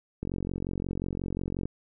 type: click train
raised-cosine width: 3 ms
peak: -19 dBFS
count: 66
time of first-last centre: 0.23-1.655 s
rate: 45.6 Hz
effects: none